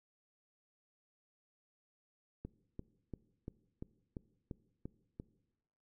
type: click train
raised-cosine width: 3 ms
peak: -30 dBFS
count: 9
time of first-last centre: 2.45-5.199 s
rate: 2.91 Hz
effects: noise-tail reverb RT60 1.0 s tail -20 dB re dry